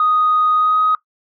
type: tone with pitch glide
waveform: sine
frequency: 1244.5 to 1256.8 Hz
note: D#6 to D#6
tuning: 0 to +17 cents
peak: -11 dBFS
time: 0-0.95 s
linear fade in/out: 2 ms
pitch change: +17 cents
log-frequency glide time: 0.56-0.79 s
effects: noise-tail reverb RT60 0.1 s tail -18 dB re dry + tanh soft clip ceiling -7 dBFS